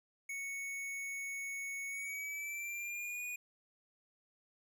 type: tone with pitch glide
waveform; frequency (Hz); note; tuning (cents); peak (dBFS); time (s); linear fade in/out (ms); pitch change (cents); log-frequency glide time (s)
square; 2217 to 2460; C#7 to D#7; 0 to -20; -40; 0.29-3.36; 5; +180; 1.88-3.24
effects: none